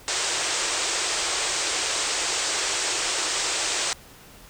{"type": "band-pass noise", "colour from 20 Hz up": "white", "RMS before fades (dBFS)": -26, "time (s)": [0.08, 3.93], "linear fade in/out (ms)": 0, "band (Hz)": [310, 8600], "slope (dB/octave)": 96, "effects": ["pink hiss -48 dBFS RMS until 4.49 s"]}